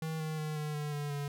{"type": "tone with pitch steps", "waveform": "square", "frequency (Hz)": [159.3, 156.56, 153.87, 151.23, 148.63, 146.08, 143.57], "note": ["D#3", "D#3", "D#3", "D#3", "D3", "D3", "D3"], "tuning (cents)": [41, 11, -19, -49, 21, -9, -39], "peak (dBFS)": -35, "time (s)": [0.02, 1.28], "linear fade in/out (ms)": 2, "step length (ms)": 180, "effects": []}